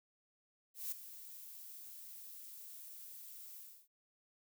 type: noise with ADSR envelope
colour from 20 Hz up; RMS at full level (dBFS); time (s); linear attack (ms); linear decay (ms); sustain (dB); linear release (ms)
violet; -39; 0.74-3.88; 180; 6; -13; 290
effects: none